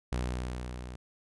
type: tone with level ramp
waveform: sawtooth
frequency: 61.8 Hz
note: B1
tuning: 2 cents sharp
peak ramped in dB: -25 to -37 dBFS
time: 0.12-0.96 s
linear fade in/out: 5 ms
effects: resampled to 24000 Hz